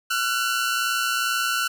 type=tone pair together; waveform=sawtooth; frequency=1360.8 / 1483 Hz; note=F6 / F#6; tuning=-45 / +4 cents; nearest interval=minor second; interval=149 cents; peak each=-21 dBFS; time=0.1-1.68 s; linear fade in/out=10 ms; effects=none